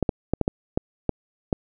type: clicks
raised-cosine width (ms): 2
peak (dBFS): -7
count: 8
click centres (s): 0.027 / 0.092 / 0.336 / 0.413 / 0.479 / 0.775 / 1.093 / 1.528
effects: none